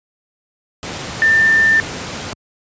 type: tone in noise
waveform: sine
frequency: 1789 Hz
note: A6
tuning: 28 cents sharp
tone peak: -9 dBFS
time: 1.22-1.8 s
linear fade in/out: 0 ms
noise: pink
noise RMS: -26 dBFS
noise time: 0.83-2.33 s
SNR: +14 dB
effects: high-pass 80 Hz 12 dB/octave + resampled to 16000 Hz